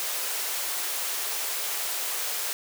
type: high-pass noise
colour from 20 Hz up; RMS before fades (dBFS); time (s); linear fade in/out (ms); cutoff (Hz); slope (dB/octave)
white; -30; 0-2.53; 0; 410; 24
effects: none